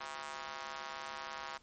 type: tone with high-pass filter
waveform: square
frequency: 73.3 Hz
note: D2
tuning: 3 cents flat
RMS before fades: -44 dBFS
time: 0-1.58 s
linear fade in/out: 10 ms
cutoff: 1000 Hz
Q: 1.8
effects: pink hiss -67 dBFS RMS until 1.62 s + MP3 32 kbps